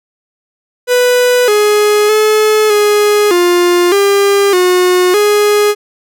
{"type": "tone with pitch steps", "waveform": "45% pulse", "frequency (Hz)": [494.4, 418.5, 429.7, 416.3, 352.2, 400.1, 362.4, 415.7], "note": ["B4", "G#4", "A4", "G#4", "F4", "G4", "F#4", "G#4"], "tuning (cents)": [2, 13, -41, 4, 15, 35, -36, 2], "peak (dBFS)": -7, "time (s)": [0.87, 5.75], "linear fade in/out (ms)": 50, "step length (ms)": 610, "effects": []}